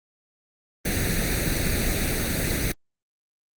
pink noise with comb filter, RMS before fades -24 dBFS, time 0.85-2.72 s, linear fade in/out 5 ms, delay 0.48 ms, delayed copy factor +0.85, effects Opus 24 kbps

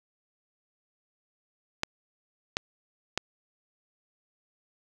clicks, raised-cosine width 0.2 ms, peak -9 dBFS, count 3, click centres 1.834 / 2.569 / 3.176 s, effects 7-bit

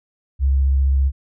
sine tone with vibrato, 67.8 Hz, C#2, 38 cents flat, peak -13 dBFS, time 0.39-1.12 s, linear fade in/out 50 ms, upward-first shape triangle, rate 15 Hz, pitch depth 29 cents each way, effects none

